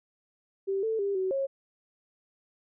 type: tone with pitch steps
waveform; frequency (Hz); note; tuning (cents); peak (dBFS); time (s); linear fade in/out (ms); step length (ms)
sine; 389.8 / 444.2 / 398.9 / 376.7 / 544; G4 / A4 / G4 / F#4 / C#5; -10 / +16 / +30 / +31 / -33; -26; 0.67-1.47; 20; 160
effects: none